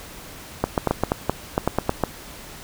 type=clicks; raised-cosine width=1 ms; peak=-4 dBFS; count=12; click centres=0.64 / 0.778 / 0.873 / 0.91 / 1.036 / 1.119 / 1.296 / 1.579 / 1.676 / 1.786 / 1.894 / 2.037 s; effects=pink hiss -40 dBFS RMS until 2.63 s